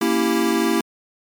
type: chord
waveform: square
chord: A# diminished seventh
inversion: none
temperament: equal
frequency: 233.1 / 277.2 / 329.6 / 392 Hz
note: A#3 / C#4 / E4 / G4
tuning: 0 / 0 / 0 / 0 cents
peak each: -23 / -26 / -21 / -24 dBFS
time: 0.01-0.81 s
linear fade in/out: 5 ms
effects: MP3 96 kbps